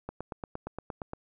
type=click train; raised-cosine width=1 ms; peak=-22 dBFS; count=10; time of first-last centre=0.09-1.134 s; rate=8.62 Hz; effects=none